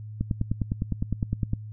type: click train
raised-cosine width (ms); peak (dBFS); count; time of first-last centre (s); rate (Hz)
5; -13; 14; 0.21-1.534; 9.82
effects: noise-tail reverb RT60 0.1 s tail -23 dB re dry + added 107 Hz sine -36 dBFS peak until 1.72 s